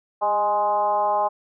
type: tone with frequency modulation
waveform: sine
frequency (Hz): 830.6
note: G#5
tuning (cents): 0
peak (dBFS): -18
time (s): 0.21-1.29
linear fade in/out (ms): 20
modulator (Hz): 212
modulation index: 1.1
effects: none